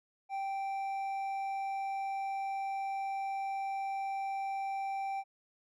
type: tone with hard clipping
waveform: sine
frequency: 782 Hz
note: G5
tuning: 4 cents flat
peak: -35 dBFS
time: 0.29-5.24 s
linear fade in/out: 50 ms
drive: 5 dB
effects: none